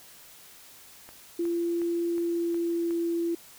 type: click train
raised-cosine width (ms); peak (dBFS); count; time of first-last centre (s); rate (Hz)
0.5; -31; 6; 1.09-2.908; 2.75
type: tone with pitch glide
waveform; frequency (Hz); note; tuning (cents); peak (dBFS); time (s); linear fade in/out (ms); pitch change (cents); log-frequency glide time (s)
sine; 341.4 to 338.1; F4 to E4; -39 to +44; -25; 1.39-3.35; 5; -17; 2.14-2.99
effects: white hiss -51 dBFS RMS until 3.58 s